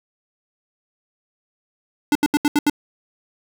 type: tone bursts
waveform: square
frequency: 293.7 Hz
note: D4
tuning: in tune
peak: -14 dBFS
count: 6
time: 2.12-2.698 s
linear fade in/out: 2 ms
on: 33 ms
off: 76 ms
effects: none